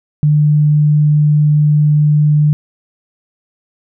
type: tone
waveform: sine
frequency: 149.6 Hz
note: D3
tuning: 32 cents sharp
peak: -7 dBFS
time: 0.23-2.53 s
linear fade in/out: 0 ms
effects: none